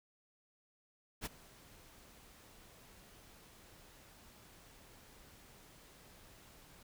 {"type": "noise with ADSR envelope", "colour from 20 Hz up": "pink", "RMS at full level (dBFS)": -39, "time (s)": [1.21, 6.83], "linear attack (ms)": 48, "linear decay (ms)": 18, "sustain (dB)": -21, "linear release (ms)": 5, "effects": []}